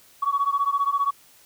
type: beating tone pair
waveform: sine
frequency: 1119 / 1134 Hz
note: C#6 / C#6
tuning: +16 / +39 cents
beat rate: 15 Hz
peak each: -22 / -23 dBFS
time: 0.22-1.11 s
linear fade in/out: 10 ms
effects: tanh soft clip ceiling -13 dBFS + white hiss -54 dBFS RMS until 1.45 s